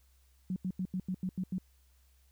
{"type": "tone bursts", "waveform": "sine", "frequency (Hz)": 184.9, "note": "F#3", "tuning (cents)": -1, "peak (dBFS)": -31, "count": 8, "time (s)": [0.5, 1.583], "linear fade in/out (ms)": 2, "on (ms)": 61, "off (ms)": 85, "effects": ["added 65 Hz sine -63 dBFS peak until 2.31 s", "white hiss -72 dBFS RMS until 2.31 s"]}